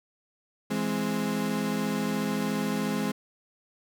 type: chord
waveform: 35% pulse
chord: E augmented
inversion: none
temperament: equal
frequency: 164.81 / 207.7 / 261.6 Hz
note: E3 / G#3 / B#3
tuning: 0 / 0 / 0 cents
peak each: -33 / -27 / -30 dBFS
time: 0.7-3.12 s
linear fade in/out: 10 ms
effects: none

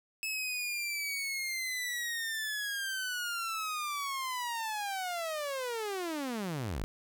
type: linear sweep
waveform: sawtooth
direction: down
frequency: 2604 to 39.13 Hz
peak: -30 dBFS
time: 0.23-6.84 s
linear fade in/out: 0 ms
effects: none

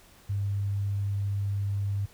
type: tone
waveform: sine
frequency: 100 Hz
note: G2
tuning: 35 cents sharp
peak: -26 dBFS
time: 0.29-2.06 s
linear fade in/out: 10 ms
effects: pink hiss -56 dBFS RMS until 2.13 s

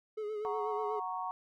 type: tone with vibrato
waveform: triangle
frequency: 424.7 Hz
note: G#4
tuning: 39 cents sharp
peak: -33 dBFS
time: 0.17-1 s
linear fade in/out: 10 ms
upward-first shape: sine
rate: 8.2 Hz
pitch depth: 44 cents each way
type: chord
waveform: sine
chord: F# major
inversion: none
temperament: equal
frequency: 740 / 932.3 / 1108.7 Hz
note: F#5 / A#5 / C#6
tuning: 0 / 0 / 0 cents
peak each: -39 dBFS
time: 0.45-1.31 s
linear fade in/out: 0 ms
effects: none

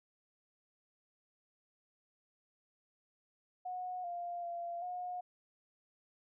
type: tone with pitch steps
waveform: sine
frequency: 730 / 698 / 689 / 720 Hz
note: F#5 / F5 / F5 / F#5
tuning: -24 / -1 / -24 / -47 cents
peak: -38 dBFS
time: 3.65-5.21 s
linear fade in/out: 10 ms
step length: 390 ms
effects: none

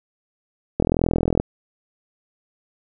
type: click train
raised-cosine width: 2 ms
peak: -5 dBFS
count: 26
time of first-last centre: 0.8-1.4 s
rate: 41.7 Hz
effects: none

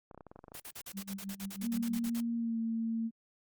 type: clicks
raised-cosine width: 1 ms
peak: -35 dBFS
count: 12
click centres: 0.112 / 0.146 / 0.177 / 0.208 / 0.267 / 0.315 / 0.36 / 0.391 / 0.441 / 0.482 / 0.519 / 0.551 s
type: noise bursts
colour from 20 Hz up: white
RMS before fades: -45 dBFS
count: 16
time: 0.54-2.206 s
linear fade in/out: 5 ms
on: 61 ms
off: 46 ms
type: tone with tremolo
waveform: sine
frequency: 196 Hz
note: G3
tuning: in tune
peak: -36 dBFS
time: 0.93-2.1 s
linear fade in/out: 50 ms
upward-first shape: sine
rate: 6.2 Hz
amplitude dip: 85%
type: tone with pitch glide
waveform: sine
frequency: 233.2 to 226.8 Hz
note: A#3 to A#3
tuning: +1 to -47 cents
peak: -31 dBFS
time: 1.61-3.11 s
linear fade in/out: 50 ms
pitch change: -48 cents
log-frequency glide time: 2.36-2.58 s
effects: Opus 48 kbps

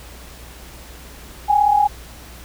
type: tone pair together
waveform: sine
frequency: 796.4 / 833 Hz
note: G5 / G#5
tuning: +27 / +5 cents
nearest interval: minor second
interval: 78 cents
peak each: -18 / -13 dBFS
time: 1.48-1.88 s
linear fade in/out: 20 ms
effects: added 60 Hz sine -40 dBFS peak until 2.44 s + pink hiss -41 dBFS RMS until 2.44 s

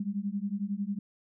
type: beating tone pair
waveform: sine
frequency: 196 / 207 Hz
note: G3 / G#3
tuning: 0 / -5 cents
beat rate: 11 Hz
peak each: -33 / -33 dBFS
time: 0-0.99 s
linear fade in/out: 5 ms
effects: none

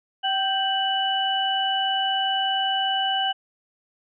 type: tone cluster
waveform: sine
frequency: 772 / 1568 / 2965 Hz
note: G5 / G6 / F#7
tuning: -27 / 0 / +3 cents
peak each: -24 / -30 / -24 dBFS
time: 0.23-3.33 s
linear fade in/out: 20 ms
effects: none

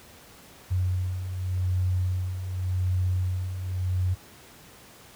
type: beating tone pair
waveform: sine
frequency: 91 / 91.87 Hz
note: F#2 / F#2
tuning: -28 / -12 cents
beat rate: 0.87 Hz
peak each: -31 / -24 dBFS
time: 0.7-4.15 s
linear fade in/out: 20 ms
effects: pink hiss -50 dBFS RMS until 5.15 s + high-pass 60 Hz 12 dB/octave

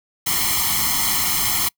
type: noise with comb filter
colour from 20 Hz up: white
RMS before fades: -20 dBFS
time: 0.26-1.69 s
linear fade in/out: 10 ms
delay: 0.95 ms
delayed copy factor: +1
effects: noise-tail reverb RT60 0.1 s tail -26 dB re dry

